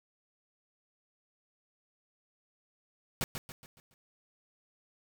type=noise with echo; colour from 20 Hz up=pink; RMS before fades=-32 dBFS; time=3.21-3.24 s; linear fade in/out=0 ms; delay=140 ms; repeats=5; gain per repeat=-7 dB; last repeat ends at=3.94 s; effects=none